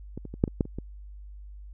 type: clicks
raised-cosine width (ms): 3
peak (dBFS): -22 / -25 / -25 / -7 / -20 / -10 / -26 / -21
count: 8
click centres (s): 0.176 / 0.253 / 0.34 / 0.439 / 0.478 / 0.608 / 0.654 / 0.786
effects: added 50 Hz sine -41 dBFS peak until 1.73 s